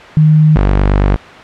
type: tone pair in turn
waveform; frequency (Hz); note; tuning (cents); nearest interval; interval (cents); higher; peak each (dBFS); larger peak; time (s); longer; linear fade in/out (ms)
sine / sawtooth; 154.4 / 48.96; D#3 / G1; -13 / -1; octave + minor sixth; 1988; first; -4; neither; 0.17-0.56 / 0.56-1.16; second; 0
effects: white hiss -31 dBFS RMS until 1.43 s + low-pass 2000 Hz 12 dB/octave